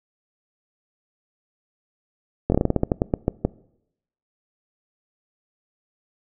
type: slowing click train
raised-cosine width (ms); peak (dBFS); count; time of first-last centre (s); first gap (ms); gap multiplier
2; -5; 14; 2.5-3.45; 21; 1.19
effects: noise-tail reverb RT60 0.8 s tail -22 dB re dry